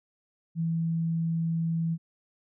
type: tone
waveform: sine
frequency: 164.81 Hz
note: E3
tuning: in tune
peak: -25 dBFS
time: 0.55-1.98 s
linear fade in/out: 50 ms
effects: none